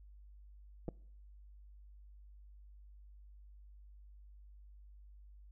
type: clicks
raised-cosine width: 2 ms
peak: -28 / -27 dBFS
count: 2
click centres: 0.882 / 0.888 s
effects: noise-tail reverb RT60 0.6 s tail -24 dB re dry + added 50 Hz sine -54 dBFS peak until 5.51 s